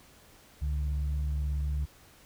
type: tone pair together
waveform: sine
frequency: 69.89 / 148.1 Hz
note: C#2 / D3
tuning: +15 / +15 cents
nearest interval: octave + minor second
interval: 1300 cents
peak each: -27 / -37 dBFS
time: 0.61-1.86 s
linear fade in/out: 20 ms
effects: tanh soft clip ceiling -22 dBFS + pink hiss -57 dBFS RMS until 2.25 s